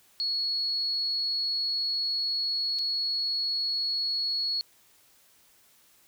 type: tone with dropouts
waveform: sine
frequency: 4354 Hz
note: C#8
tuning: 32 cents flat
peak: -26 dBFS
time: 0.2-4.61 s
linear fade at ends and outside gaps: 0 ms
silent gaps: 2.787-2.791 s
effects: white hiss -61 dBFS RMS until 6.07 s